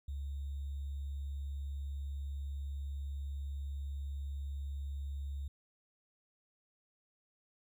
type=tone with sample-and-hold; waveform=sine; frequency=70 Hz; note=C#2; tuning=18 cents sharp; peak=-37 dBFS; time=0.08-5.48 s; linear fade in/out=5 ms; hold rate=3675 Hz; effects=none